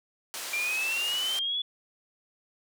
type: low-pass noise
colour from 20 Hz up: white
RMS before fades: -37 dBFS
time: 0.34-1.39 s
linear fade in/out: 0 ms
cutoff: 9300 Hz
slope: 12 dB/octave
type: exponential sweep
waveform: sine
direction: up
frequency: 2357 to 3443 Hz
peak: -27 dBFS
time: 0.53-1.62 s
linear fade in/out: 5 ms
effects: high-pass 400 Hz 12 dB/octave